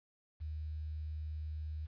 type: tone with quantisation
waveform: sine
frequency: 77.1 Hz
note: D#2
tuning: 15 cents flat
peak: -38 dBFS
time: 0.4-1.87 s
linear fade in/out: 20 ms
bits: 11
effects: resampled to 11025 Hz